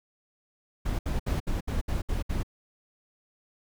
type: noise bursts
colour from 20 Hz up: brown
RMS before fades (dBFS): -28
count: 8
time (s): 0.85-2.432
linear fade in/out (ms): 10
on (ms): 140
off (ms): 66
effects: none